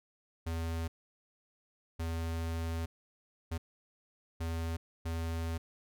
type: tone bursts at uneven times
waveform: square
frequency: 82.41 Hz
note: E2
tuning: in tune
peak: -34 dBFS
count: 5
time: 0.46-0.88 / 1.99-2.86 / 3.51-3.58 / 4.4-4.77 / 5.05-5.58 s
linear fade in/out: 10 ms
effects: none